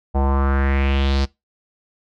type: tone with low-pass filter sweep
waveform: square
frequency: 68.4 Hz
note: C#2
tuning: 23 cents flat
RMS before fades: -18 dBFS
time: 0.14-1.26 s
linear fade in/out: 20 ms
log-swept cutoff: 760 to 4900 Hz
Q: 3.4
effects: noise-tail reverb RT60 0.2 s tail -22 dB re dry